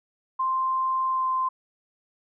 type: tone with pitch glide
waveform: sine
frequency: 1046.5 to 1039.9 Hz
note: C6 to C6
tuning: 0 to -11 cents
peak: -22 dBFS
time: 0.39-1.49 s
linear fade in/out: 10 ms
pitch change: -11 cents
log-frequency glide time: 1.09-1.26 s
effects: none